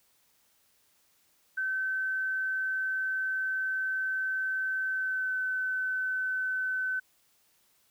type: tone with pitch glide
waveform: sine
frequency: 1535 to 1519.1 Hz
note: G6 to F#6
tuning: -37 to +45 cents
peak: -28 dBFS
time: 1.57-7 s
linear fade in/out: 10 ms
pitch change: -18 cents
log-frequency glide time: 4.89-5.35 s
effects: white hiss -68 dBFS RMS until 7.9 s